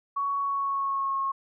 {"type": "tone with pitch glide", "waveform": "sine", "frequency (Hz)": [1118, 1087.4], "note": ["C#6", "C#6"], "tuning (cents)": [14, -34], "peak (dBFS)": -25, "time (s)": [0.16, 1.32], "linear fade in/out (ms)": 10, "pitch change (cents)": -48, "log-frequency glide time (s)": [0.4, 1.18], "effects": []}